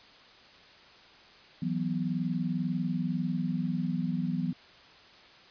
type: chord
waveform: sine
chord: E suspended second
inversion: none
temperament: equal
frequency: 164.81 / 185 / 246.9 Hz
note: E3 / F#3 / B3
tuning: 0 / 0 / 0 cents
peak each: -32 / -32 / -33 dBFS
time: 1.62-4.53 s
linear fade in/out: 5 ms
effects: white hiss -54 dBFS RMS until 5.5 s + resampled to 11025 Hz